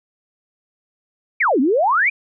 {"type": "exponential two-way sweep", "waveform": "sine", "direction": "down then up", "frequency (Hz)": [2486, 242.2, 2486], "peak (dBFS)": -13, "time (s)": [1.4, 2.1], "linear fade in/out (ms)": 10, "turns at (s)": 1.6, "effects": []}